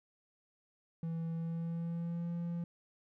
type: tone with pitch glide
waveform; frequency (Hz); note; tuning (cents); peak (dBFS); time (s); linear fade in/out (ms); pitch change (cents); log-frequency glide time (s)
triangle; 164.81 to 171.02; E3 to F3; 0 to -36; -33; 1.03-2.64; 2; +64; 1.34-2.31
effects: none